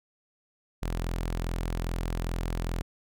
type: tone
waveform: sawtooth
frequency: 42.46 Hz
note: F1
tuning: 48 cents flat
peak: -25 dBFS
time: 0.82-2.82 s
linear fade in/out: 10 ms
effects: none